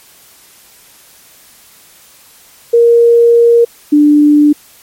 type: tone pair in turn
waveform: sine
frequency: 469.2 / 295.6 Hz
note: A#4 / D4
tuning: +11 / +11 cents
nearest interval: minor sixth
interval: 800 cents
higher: first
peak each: -3 dBFS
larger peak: neither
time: 2.73-3.65 / 3.92-4.53 s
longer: first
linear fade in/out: 10 ms
effects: white hiss -42 dBFS RMS until 4.82 s + MP3 64 kbps